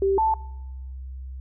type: tone pair in turn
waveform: sine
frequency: 390.4 / 881.5 Hz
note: G4 / A5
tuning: -7 / +3 cents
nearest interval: octave + major second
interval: 1410 cents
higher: second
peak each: -18 dBFS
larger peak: neither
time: 0.02-0.18 / 0.18-0.34 s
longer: neither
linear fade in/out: 2 ms
effects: noise-tail reverb RT60 0.9 s tail -22 dB re dry + added 65 Hz sine -33 dBFS peak until 1.4 s